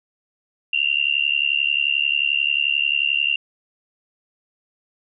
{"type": "tone with amplitude modulation", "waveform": "sine", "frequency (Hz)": 2778, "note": "F7", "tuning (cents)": -10, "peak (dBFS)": -13, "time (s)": [0.73, 3.36], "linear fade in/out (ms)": 5, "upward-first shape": "sine", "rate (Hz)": 71.3, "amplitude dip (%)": 100, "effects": []}